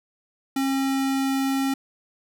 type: tone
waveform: square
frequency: 269.9 Hz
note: C#4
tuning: 46 cents flat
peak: -22 dBFS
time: 0.56-1.74 s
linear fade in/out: 5 ms
effects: none